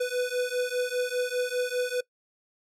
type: beating tone pair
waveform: square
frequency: 493.9 / 498.9 Hz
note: B4 / B4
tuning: 0 / +17 cents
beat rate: 5 Hz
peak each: -30 / -30 dBFS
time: 0-2.01 s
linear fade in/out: 10 ms
effects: noise-tail reverb RT60 0.1 s tail -21 dB re dry + low-pass 12000 Hz 12 dB/octave